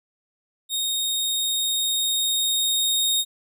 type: tone with level ramp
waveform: sawtooth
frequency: 3715 Hz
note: A#7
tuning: 7 cents flat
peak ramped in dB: -20 to -16 dBFS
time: 0.69-3.25 s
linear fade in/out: 50 ms
effects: none